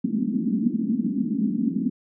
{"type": "band-pass noise", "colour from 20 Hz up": "white", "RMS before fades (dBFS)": -24, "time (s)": [0.04, 1.9], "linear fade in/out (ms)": 5, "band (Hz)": [200, 260], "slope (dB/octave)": 48, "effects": []}